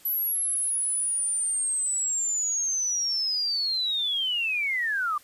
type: linear sweep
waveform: sine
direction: down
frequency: 11840 to 1156 Hz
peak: -24 dBFS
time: 0.05-5.18 s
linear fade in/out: 5 ms
effects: white hiss -54 dBFS RMS until 5.23 s + resampled to 32000 Hz